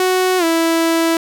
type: tone with pitch glide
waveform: sawtooth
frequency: 370 to 329.6 Hz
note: F#4 to E4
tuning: 0 to 0 cents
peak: -9 dBFS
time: 0-1.17 s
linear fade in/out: 2 ms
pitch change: -200 cents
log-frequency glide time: 0.38-0.44 s
effects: none